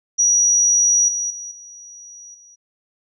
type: tone with level steps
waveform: sine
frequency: 5800 Hz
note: F#8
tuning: 35 cents flat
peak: -12 / -20 / -29 / -37 / -44 dBFS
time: 0.18-2.56 s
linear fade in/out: 20 ms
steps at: 1.08 / 1.3 / 1.51 / 2.34 s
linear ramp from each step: 5 ms
effects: none